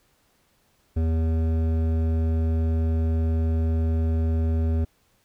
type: tone with hard clipping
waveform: sine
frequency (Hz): 80.9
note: E2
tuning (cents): -32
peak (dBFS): -22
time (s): 0.96-4.85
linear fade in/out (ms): 10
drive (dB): 12
effects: pink hiss -65 dBFS RMS until 5.24 s